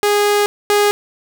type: tone pair in turn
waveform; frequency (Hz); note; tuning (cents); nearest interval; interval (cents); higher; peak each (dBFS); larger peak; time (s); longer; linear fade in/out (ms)
sawtooth; 412.3 / 412.3; G#4 / G#4; -13 / -13; unison; 0; neither; -8 / -7; second; 0.03-0.46 / 0.7-0.91; first; 0
effects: none